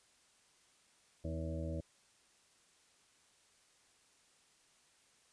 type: harmonic tone with a mistuned harmonic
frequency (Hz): 80.5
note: E2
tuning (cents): -41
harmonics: 1 / 2 / 3 / 4 / 6 / 7 / 8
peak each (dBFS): -40 / -44 / -49 / -46 / -51 / -46 / -54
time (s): 1.24-1.81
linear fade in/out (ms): 10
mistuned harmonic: 3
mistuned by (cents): +37
effects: white hiss -69 dBFS RMS until 5.32 s + resampled to 22050 Hz

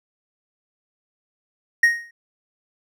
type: tone with exponential decay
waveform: triangle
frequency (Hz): 1869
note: A#6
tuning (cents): +4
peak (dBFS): -7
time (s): 1.83-2.11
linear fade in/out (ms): 5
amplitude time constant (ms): 60
effects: none

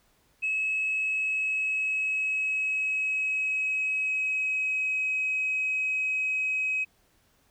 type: tone with pitch glide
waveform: sine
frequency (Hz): 2578 to 2540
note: E7 to D#7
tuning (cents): -39 to +35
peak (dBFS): -24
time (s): 0.42-6.85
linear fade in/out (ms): 20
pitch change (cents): -26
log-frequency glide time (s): 0.78-5.12
effects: tanh soft clip ceiling -21 dBFS + pink hiss -66 dBFS RMS until 7.5 s

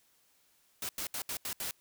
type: noise bursts at uneven times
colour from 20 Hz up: white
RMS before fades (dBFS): -37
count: 6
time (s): 0.82-0.89 / 0.98-1.07 / 1.14-1.22 / 1.29-1.37 / 1.45-1.53 / 1.6-1.71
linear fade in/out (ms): 2
effects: white hiss -69 dBFS RMS until 1.8 s

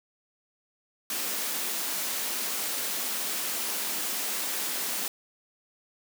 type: high-pass noise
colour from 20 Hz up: white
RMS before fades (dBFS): -31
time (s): 1.1-5.08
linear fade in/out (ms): 2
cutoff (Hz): 180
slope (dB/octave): 96
effects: none

